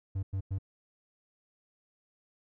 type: tone bursts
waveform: triangle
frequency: 96.2 Hz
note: G2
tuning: 32 cents flat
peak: -28 dBFS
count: 3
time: 0.15-0.586 s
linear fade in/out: 10 ms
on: 80 ms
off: 98 ms
effects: none